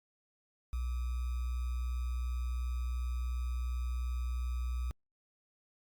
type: tone with sample-and-hold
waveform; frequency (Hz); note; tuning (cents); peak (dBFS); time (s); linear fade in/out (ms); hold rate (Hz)
sine; 61.4; B1; -9; -32; 0.73-4.91; 0; 1225
effects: Opus 48 kbps